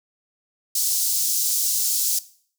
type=high-pass noise; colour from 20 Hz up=pink; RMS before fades=-22 dBFS; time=0.75-2.19 s; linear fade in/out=5 ms; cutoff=5300 Hz; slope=24 dB/octave; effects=noise-tail reverb RT60 0.5 s tail -17 dB re dry